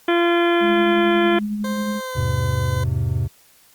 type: harmonic tone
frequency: 343.5 Hz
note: F4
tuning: 29 cents flat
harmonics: 1 / 2 / 3 / 4 / 5 / 6 / 7 / 9 / 10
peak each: -16 / -23 / -27 / -27 / -26 / -32 / -30 / -31 / -36 dBFS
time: 0.08-1.39 s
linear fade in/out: 5 ms
type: tone with tremolo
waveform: sine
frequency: 208.9 Hz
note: G#3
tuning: 10 cents sharp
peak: -20 dBFS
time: 0.6-2.01 s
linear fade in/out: 50 ms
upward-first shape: sine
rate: 11 Hz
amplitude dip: 35%
type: tone with pitch glide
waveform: 20% pulse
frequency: 523.3 to 508.7 Hz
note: C5 to C5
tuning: 0 to -49 cents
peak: -22 dBFS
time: 1.64-2.84 s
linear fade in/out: 5 ms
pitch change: -49 cents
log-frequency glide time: 1.96-2.18 s
type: chord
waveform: triangle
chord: E augmented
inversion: none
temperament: just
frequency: 82.41 / 103.01 / 128.76 Hz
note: E2 / G#2 / B#2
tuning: 0 / -14 / -27 cents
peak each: -22 / -21 / -20 dBFS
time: 2.15-3.28 s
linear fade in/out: 20 ms
effects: white hiss -53 dBFS RMS until 3.74 s + Opus 48 kbps